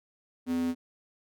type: tone with high-pass filter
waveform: square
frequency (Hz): 84.4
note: E2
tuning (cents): +41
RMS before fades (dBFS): -29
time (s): 0.46-0.75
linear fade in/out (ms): 50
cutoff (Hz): 240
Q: 5.9
effects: none